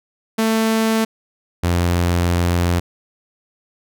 sawtooth tone pair in turn, 222.4 / 87.15 Hz, A3 / F2, +19 / -3 cents, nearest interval octave + major third, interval 1622 cents, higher first, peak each -11 dBFS, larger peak neither, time 0.38-1.05 / 1.63-2.8 s, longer second, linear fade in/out 10 ms, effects none

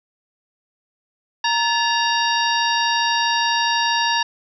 harmonic tone with a mistuned harmonic, 932.3 Hz, A#5, in tune, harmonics 1 / 2 / 3 / 4 / 5 / 6, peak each -20 / -23 / -25 / -26 / -27 / -28 dBFS, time 1.44-4.23 s, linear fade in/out 5 ms, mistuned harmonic 2, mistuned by -130 cents, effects none

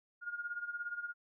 sine tone with tremolo, 1424 Hz, F6, 33 cents sharp, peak -35 dBFS, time 0.21-1.14 s, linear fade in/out 50 ms, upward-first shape sine, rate 17 Hz, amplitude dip 75%, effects none

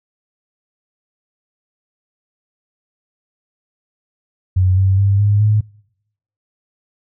sine tone with pitch steps, 92.6 / 95.87 / 99.25 / 102.75 / 106.37 Hz, F#2 / G2 / G2 / G#2 / G#2, +2 / -38 / +22 / -18 / +42 cents, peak -10 dBFS, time 4.56-5.61 s, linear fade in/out 10 ms, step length 210 ms, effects noise-tail reverb RT60 0.8 s tail -26 dB re dry

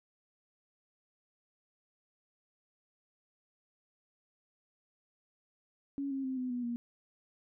sine tone with pitch steps, 278.7 / 270 / 261.5 / 253.4 / 245.4 / 237.8 Hz, C#4 / C#4 / C4 / B3 / B3 / A#3, +9 / -45 / -1 / +45 / -11 / +35 cents, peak -33 dBFS, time 5.98-6.76 s, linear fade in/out 0 ms, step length 130 ms, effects none

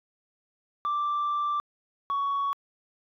sine tone pair in turn, 1174.7 / 1119.1 Hz, D6 / C#6, 0 / +16 cents, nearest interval minor second, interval 84 cents, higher first, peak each -23 dBFS, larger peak neither, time 0.85-1.6 / 2.1-2.53 s, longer first, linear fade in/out 0 ms, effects tanh soft clip ceiling -23 dBFS

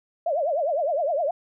sine tone with vibrato, 622.3 Hz, D#5, in tune, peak -21 dBFS, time 0.26-1.31 s, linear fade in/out 5 ms, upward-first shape triangle, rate 9.8 Hz, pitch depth 270 cents each way, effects none

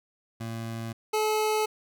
25% pulse tone pair in turn, 114 / 430.4 Hz, A#2 / A4, -38 / -38 cents, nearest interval octave + major seventh, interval 2300 cents, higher second, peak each -29 / -20 dBFS, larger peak second, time 0.4-0.93 / 1.13-1.66 s, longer neither, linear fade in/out 10 ms, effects none

